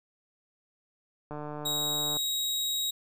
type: click train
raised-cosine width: 1 ms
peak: -25 dBFS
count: 129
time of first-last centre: 1.31-2.169 s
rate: 149 Hz
type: tone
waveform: sawtooth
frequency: 3806 Hz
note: A#7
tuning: 35 cents sharp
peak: -25 dBFS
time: 1.65-2.91 s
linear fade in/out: 10 ms
effects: none